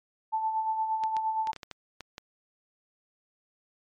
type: tone with tremolo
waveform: sine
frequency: 880 Hz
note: A5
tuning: in tune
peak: -24 dBFS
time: 0.32-1.52 s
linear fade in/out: 20 ms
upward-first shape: sine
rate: 8.6 Hz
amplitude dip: 50%
type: clicks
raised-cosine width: 0.2 ms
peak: -22 dBFS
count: 9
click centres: 1.037 / 1.167 / 1.472 / 1.532 / 1.563 / 1.632 / 1.713 / 2.007 / 2.181 s
effects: MP3 96 kbps